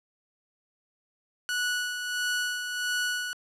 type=tone with tremolo; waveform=sawtooth; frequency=1472 Hz; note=F#6; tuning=9 cents flat; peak=-22 dBFS; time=1.49-3.33 s; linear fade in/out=0 ms; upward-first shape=sine; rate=1.5 Hz; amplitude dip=50%; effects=low-pass 11000 Hz 12 dB/octave